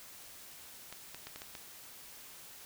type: clicks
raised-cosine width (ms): 0.2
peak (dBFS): -27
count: 6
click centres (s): 0.926 / 1.146 / 1.27 / 1.36 / 1.419 / 1.552
effects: white hiss -52 dBFS RMS until 2.65 s